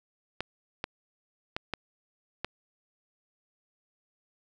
clicks, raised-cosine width 0.3 ms, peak -15 dBFS, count 5, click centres 0.406 / 0.841 / 1.565 / 1.737 / 2.446 s, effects none

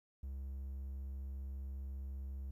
triangle tone, 67.4 Hz, C#2, 48 cents flat, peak -39 dBFS, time 0.23-2.51 s, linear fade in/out 5 ms, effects 13-bit

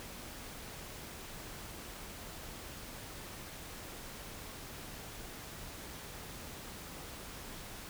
silence, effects pink hiss -47 dBFS RMS until 7.89 s

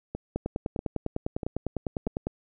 two click trains, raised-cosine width 2 ms, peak -19 / -15 dBFS, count 4 / 20, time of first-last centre 0.15-2.073 / 0.36-2.27 s, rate 1.56 / 9.95 Hz, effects none

